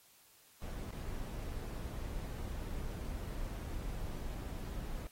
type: noise with dropouts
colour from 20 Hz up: brown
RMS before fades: -41 dBFS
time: 0.62-5.07 s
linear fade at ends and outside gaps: 0 ms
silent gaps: 0.906-0.926 / 4.642-4.649 s
effects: white hiss -64 dBFS RMS until 5.11 s + AAC 48 kbps